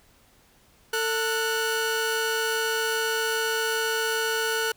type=tone pair together; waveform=sawtooth; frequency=447.5 / 1470 Hz; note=A4 / F#6; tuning=+29 / -12 cents; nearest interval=octave + major sixth; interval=2059 cents; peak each=-23 dBFS; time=0.93-4.72 s; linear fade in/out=5 ms; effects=pink hiss -59 dBFS RMS until 4.76 s